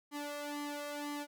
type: tone with flanger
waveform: sawtooth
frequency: 291.6 Hz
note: D4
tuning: 12 cents flat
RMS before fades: -41 dBFS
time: 0.11-1.27 s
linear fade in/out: 50 ms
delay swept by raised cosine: 0.97 to 1.57 ms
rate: 2 Hz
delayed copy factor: +0.85
effects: none